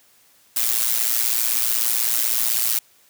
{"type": "noise with amplitude modulation", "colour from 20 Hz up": "blue", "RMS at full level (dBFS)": -17, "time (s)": [0.56, 2.79], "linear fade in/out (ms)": 5, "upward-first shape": "sine", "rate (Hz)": 116, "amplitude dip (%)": 85, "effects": ["white hiss -56 dBFS RMS until 3.09 s", "high-pass 80 Hz 12 dB/octave"]}